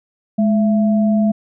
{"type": "tone pair together", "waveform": "sine", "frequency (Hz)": [210.9, 669.6], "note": ["G#3", "E5"], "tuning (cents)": [27, 27], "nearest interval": "octave + minor sixth", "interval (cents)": 2000, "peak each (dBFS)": [-12, -22], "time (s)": [0.38, 1.32], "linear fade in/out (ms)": 10, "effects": []}